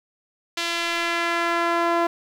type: tone with band-pass filter sweep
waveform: sawtooth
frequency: 339.9 Hz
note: F4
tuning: 47 cents flat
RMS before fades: -23 dBFS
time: 0.57-2.07 s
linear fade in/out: 5 ms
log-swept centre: 3600 to 870 Hz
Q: 1.1
effects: 8-bit